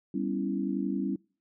sine chord, C# half-diminished seventh, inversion second, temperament equal, 196 / 246.9 / 277.2 / 329.6 Hz, G3 / B3 / C#4 / E4, 0 / 0 / 0 / 0 cents, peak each -32 / -36 / -32 / -35 dBFS, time 0.14-1.16 s, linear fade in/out 5 ms, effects noise-tail reverb RT60 0.4 s tail -26 dB re dry

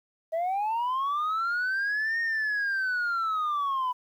sine linear two-way sweep, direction up then down, 635 to 1853 to 985 Hz, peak -23 dBFS, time 0.32-3.93 s, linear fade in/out 20 ms, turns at 2.2 s, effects tanh soft clip ceiling -24 dBFS + 10-bit

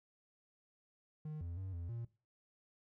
triangle tone with pitch steps, 153.5 / 85.7 / 94.9 / 85.7 / 117 Hz, D#3 / F2 / F#2 / F2 / A#2, -23 / -32 / +44 / -32 / +7 cents, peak -39 dBFS, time 1.25-2.05 s, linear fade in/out 5 ms, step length 160 ms, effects noise-tail reverb RT60 0.3 s tail -17 dB re dry

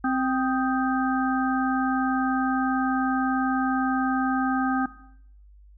harmonic tone with a mistuned harmonic, 261.6 Hz, C4, in tune, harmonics 1 / 3 / 5 / 6, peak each -23 / -28 / -30 / -31 dBFS, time 0.04-4.86 s, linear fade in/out 5 ms, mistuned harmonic 5, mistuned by -83 cents, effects noise-tail reverb RT60 0.7 s tail -17 dB re dry + added 50 Hz sine -48 dBFS peak until 5.77 s

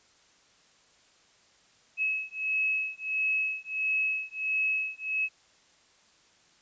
sine beating tone pair, 2574 / 2575.5 Hz, E7 / E7, -42 / -41 cents, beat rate 1.5 Hz, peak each -30 dBFS, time 1.97-5.29 s, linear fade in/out 50 ms, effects white hiss -62 dBFS RMS until 6.61 s + resampled to 16000 Hz

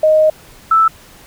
sine tone pair in turn, 622.3 / 1318.6 Hz, D#5 / E6, 0 / 0 cents, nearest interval octave + minor second, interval 1300 cents, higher second, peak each -7 dBFS, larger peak neither, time 0.03-0.3 / 0.71-0.88 s, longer first, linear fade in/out 5 ms, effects pink hiss -42 dBFS RMS until 1.26 s

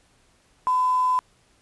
sine tone with quantisation, 1010 Hz, B5, 39 cents sharp, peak -18 dBFS, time 0.67-1.19 s, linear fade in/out 0 ms, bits 7, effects pink hiss -61 dBFS RMS until 1.61 s + resampled to 24000 Hz

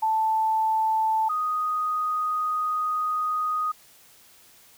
sine tone pair in turn, 880 / 1244.5 Hz, A5 / D#6, 0 / 0 cents, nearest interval tritone, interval 600 cents, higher second, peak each -20 / -23 dBFS, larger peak first, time 0.02-1.29 / 1.29-3.72 s, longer second, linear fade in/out 10 ms, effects white hiss -54 dBFS RMS until 4.77 s

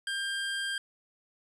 25% pulse tone, 1595 Hz, G6, 30 cents sharp, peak -27 dBFS, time 0.07-0.78 s, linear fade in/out 2 ms, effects resampled to 22050 Hz

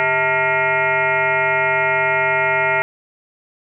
sine tone with frequency modulation, 1396.9 Hz, F6, in tune, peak -14 dBFS, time 0-2.82 s, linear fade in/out 0 ms, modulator 250 Hz, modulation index 3.7, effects none

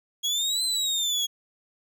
30% pulse exponential two-way sweep, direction up then down, 3300 to 4100 to 3300 Hz, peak -21 dBFS, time 0.23-1.27 s, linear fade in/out 20 ms, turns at 0.64 s, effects none

